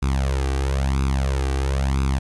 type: tone with flanger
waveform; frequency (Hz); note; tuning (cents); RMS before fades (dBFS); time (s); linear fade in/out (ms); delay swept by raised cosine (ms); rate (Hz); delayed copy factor
sawtooth; 67.3; C2; +49; -21; 0.02-2.19; 10; 0.8 to 2.6; 1; +0.85
effects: resampled to 24000 Hz + 9-bit